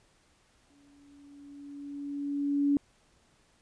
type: tone with exponential growth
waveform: sine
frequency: 284.6 Hz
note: C#4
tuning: 46 cents sharp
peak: -21 dBFS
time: 0.7-2.77 s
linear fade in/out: 1 ms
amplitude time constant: 450 ms
effects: pink hiss -66 dBFS RMS until 3.61 s + resampled to 22050 Hz